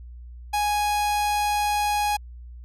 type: tone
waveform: 45% pulse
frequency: 830.6 Hz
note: G#5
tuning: in tune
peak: -21 dBFS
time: 0.53-2.17 s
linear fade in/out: 10 ms
effects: added 60 Hz sine -38 dBFS peak until 2.64 s + resampled to 32000 Hz